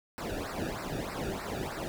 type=noise with flanger; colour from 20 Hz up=brown; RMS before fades=-36 dBFS; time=0.18-1.88 s; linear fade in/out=0 ms; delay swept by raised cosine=0.3 to 0.98 ms; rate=3.2 Hz; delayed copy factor=-1; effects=none